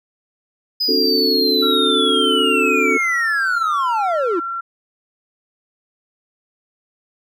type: linear sweep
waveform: triangle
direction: down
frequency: 5020 to 312.6 Hz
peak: -15 dBFS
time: 0.8-4.4 s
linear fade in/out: 10 ms
type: chord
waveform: sine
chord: D dominant seventh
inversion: third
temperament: just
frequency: 264.3 / 293.7 / 367.1 / 440.5 Hz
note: C4 / D4 / F#4 / A4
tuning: +18 / 0 / -14 / +2 cents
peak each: -22 / -23 / -22 / -20 dBFS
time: 0.88-2.98 s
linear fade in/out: 10 ms
type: tone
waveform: sine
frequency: 1363 Hz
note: F6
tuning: 43 cents flat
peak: -22 dBFS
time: 1.62-4.61 s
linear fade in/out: 10 ms
effects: none